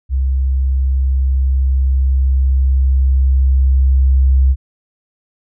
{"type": "tone with level ramp", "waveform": "sine", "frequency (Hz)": 66.1, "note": "C2", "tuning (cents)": 18, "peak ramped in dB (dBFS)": [-12, -7], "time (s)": [0.09, 4.56], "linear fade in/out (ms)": 50, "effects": []}